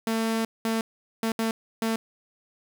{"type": "tone bursts at uneven times", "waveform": "sawtooth", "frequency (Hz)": 224.7, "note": "A3", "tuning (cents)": 37, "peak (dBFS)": -20, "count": 5, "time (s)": [[0.07, 0.45], [0.65, 0.81], [1.23, 1.32], [1.39, 1.51], [1.82, 1.96]], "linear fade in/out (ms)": 2, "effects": ["8-bit"]}